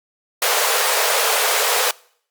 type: high-pass noise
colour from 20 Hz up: pink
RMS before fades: -18 dBFS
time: 0.42-1.91 s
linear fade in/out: 2 ms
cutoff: 420 Hz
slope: 96 dB/octave
effects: noise-tail reverb RT60 0.6 s tail -24 dB re dry + Opus 48 kbps